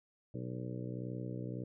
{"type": "harmonic tone with a mistuned harmonic", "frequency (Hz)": 61.74, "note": "B1", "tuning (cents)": 0, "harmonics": [2, 3, 4, 5, 6, 7, 8, 9], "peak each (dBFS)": [-41, -45, -50, -46, -52, -50, -51, -54], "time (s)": [0.34, 1.64], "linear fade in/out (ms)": 5, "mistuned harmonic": 9, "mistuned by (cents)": 36, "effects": []}